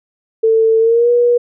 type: tone with pitch glide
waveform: sine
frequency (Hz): 446.8 to 481.6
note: A4 to B4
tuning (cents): +27 to -44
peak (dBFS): -8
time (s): 0.43-1.38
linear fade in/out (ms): 10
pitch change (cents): +129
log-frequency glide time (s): 0.79-1.1
effects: none